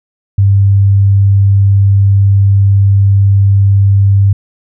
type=tone; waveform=sine; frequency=99 Hz; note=G2; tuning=18 cents sharp; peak=-4 dBFS; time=0.38-4.33 s; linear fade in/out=5 ms; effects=none